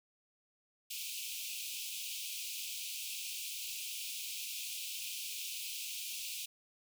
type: high-pass noise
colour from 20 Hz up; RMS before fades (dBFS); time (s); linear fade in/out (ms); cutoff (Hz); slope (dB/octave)
pink; -42; 0.9-6.46; 10; 2400; 96
effects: none